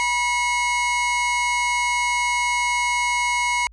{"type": "tone pair together", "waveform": "45% pulse", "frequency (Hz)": [970, 2178], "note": ["B5", "C#7"], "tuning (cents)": [-31, -31], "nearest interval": "octave + major second", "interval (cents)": 1400, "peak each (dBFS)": -22, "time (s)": [0, 3.67], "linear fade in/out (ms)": 0, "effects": ["added 54 Hz sine -44 dBFS peak until 3.72 s", "resampled to 22050 Hz"]}